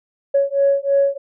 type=beating tone pair; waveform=sine; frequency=555 / 558.1 Hz; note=C#5 / C#5; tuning=+2 / +12 cents; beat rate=3.1 Hz; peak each=-16 dBFS; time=0.34-1.18 s; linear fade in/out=10 ms; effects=tanh soft clip ceiling -7 dBFS